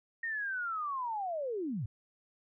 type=linear sweep; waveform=sine; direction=down; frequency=1864.7 to 90.8 Hz; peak=-33 dBFS; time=0.23-1.86 s; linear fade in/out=5 ms; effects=none